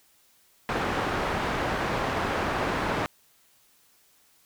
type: low-pass noise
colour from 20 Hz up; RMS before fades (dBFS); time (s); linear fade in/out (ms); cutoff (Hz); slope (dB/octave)
white; -28; 0.69-3.06; 0; 1300; 12
effects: white hiss -62 dBFS RMS until 4.45 s